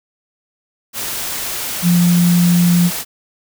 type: tone in noise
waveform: sine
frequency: 174.61 Hz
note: F3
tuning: in tune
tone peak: -9 dBFS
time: 1.82-2.91 s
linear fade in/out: 50 ms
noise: white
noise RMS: -23 dBFS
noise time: 0.93-3.05 s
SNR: +11 dB
effects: none